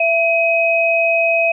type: tone pair together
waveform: sine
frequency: 667.6 / 2530 Hz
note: E5 / D#7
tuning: +22 / +28 cents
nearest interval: octave + major seventh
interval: 2306 cents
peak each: -15 dBFS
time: 0-1.52 s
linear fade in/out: 5 ms
effects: none